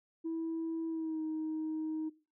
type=tone with pitch glide; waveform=sine; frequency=326.7 to 313.9 Hz; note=E4 to D#4; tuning=-15 to +15 cents; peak=-32 dBFS; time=0.24-2.1 s; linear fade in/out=20 ms; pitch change=-70 cents; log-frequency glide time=0.88-1.22 s; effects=noise-tail reverb RT60 0.3 s tail -18 dB re dry + tanh soft clip ceiling -31 dBFS